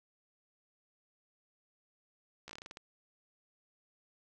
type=slowing click train; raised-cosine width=0.2 ms; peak=-29 dBFS; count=10; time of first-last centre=2.48-2.771 s; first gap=14 ms; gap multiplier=1.2; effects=none